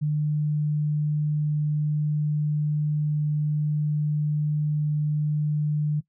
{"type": "tone", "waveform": "sine", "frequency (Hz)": 150.1, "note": "D3", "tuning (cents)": 38, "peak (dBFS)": -21, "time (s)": [0.01, 6.01], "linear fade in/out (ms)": 20, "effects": ["noise-tail reverb RT60 0.1 s tail -19 dB re dry"]}